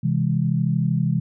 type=chord; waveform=sine; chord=C augmented; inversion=none; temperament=just; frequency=130.81 / 163.52 / 204.4 Hz; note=C3 / E3 / G#3; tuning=0 / -14 / -27 cents; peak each=-22 / -21 / -25 dBFS; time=0.03-1.2 s; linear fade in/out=10 ms; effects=none